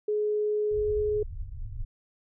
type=tone; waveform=sine; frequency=421.4 Hz; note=G#4; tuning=25 cents sharp; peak=-24 dBFS; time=0.08-1.23 s; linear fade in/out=5 ms
type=low-pass noise; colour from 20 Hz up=pink; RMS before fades=-36 dBFS; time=0.71-1.85 s; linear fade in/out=10 ms; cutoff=110 Hz; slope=48 dB/octave
effects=none